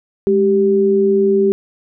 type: tone pair together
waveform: sine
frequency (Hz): 207.1 / 391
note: G#3 / G4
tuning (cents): -5 / -4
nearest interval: major seventh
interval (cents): 1101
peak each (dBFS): -17 / -11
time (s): 0.27-1.52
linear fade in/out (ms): 0
effects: none